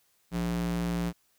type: tone with high-pass filter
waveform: square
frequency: 58.27 Hz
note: A#1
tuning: in tune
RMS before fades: -30 dBFS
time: 0.31-1.13 s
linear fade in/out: 50 ms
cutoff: 130 Hz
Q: 5.4
effects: white hiss -69 dBFS RMS until 1.38 s